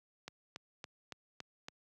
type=click train; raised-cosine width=0.2 ms; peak=-26 dBFS; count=6; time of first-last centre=0.28-1.684 s; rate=3.56 Hz; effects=high-pass 100 Hz 12 dB/octave